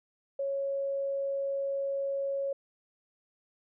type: tone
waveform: sine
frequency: 552 Hz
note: C#5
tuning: 7 cents flat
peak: -29 dBFS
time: 0.39-2.53 s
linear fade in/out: 5 ms
effects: none